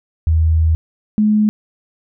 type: tone pair in turn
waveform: sine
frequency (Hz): 80.3 / 212.3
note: E2 / G#3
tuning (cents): -45 / +38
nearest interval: octave + perfect fourth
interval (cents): 1683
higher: second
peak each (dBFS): -10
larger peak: neither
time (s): 0.27-0.75 / 1.18-1.49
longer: first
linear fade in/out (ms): 0
effects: none